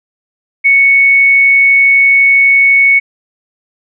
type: tone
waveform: sine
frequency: 2217 Hz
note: C#7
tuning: in tune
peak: -4 dBFS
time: 0.64-3 s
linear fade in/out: 20 ms
effects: none